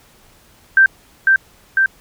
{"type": "tone with echo", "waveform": "sine", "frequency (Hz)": 1567, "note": "G6", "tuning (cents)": -1, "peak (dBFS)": -6, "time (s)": [0.77, 0.86], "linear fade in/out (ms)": 2, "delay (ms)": 500, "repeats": 2, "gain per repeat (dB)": -2, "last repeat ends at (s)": 1.86, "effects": ["pink hiss -50 dBFS RMS until 2 s"]}